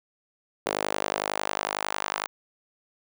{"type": "tone with high-pass filter sweep", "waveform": "sawtooth", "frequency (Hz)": 51, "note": "G#1", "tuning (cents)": -31, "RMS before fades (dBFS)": -30, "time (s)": [0.66, 2.27], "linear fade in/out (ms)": 0, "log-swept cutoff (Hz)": [490, 1000], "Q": 1.4, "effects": []}